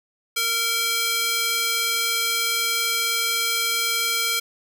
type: tone with high-pass filter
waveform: square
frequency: 460.4 Hz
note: A#4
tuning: 22 cents flat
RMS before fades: -23 dBFS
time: 0.36-4.4 s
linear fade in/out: 10 ms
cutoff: 2300 Hz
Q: 0.8
effects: none